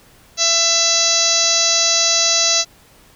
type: harmonic tone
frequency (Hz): 668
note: E5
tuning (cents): +23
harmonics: 1 / 2 / 3 / 4 / 5 / 6 / 7 / 8 / 9 / 10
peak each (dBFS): -25 / -28 / -28 / -26 / -27 / -19 / -22 / -22 / -17 / -23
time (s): 0.37-2.65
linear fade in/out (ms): 50
effects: pink hiss -49 dBFS RMS until 3.15 s